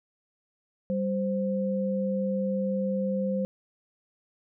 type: tone pair together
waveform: sine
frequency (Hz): 195.15 / 521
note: G3 / C5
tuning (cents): -8 / -7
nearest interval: octave + perfect fourth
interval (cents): 1701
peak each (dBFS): -27 / -29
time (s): 0.9-3.45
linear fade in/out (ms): 0
effects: none